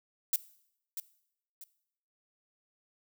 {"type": "noise with echo", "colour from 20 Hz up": "violet", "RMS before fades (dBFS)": -27, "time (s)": [0.33, 0.36], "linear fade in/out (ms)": 2, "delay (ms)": 640, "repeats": 2, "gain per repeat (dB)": -10, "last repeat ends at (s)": 1.64, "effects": ["noise-tail reverb RT60 0.7 s tail -18 dB re dry"]}